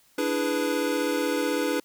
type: chord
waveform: square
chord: E dominant seventh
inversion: third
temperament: equal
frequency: 293.7 / 329.6 / 415.3 / 493.9 Hz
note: D4 / E4 / G#4 / B4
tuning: 0 / 0 / 0 / 0 cents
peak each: -29 / -32 / -32 / -29 dBFS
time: 0.18-1.8 s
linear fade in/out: 5 ms
effects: white hiss -61 dBFS RMS until 1.84 s